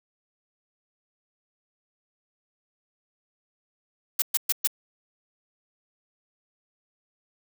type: noise bursts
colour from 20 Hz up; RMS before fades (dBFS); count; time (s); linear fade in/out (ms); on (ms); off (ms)
blue; -22; 4; 4.19-4.674; 5; 31; 120
effects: none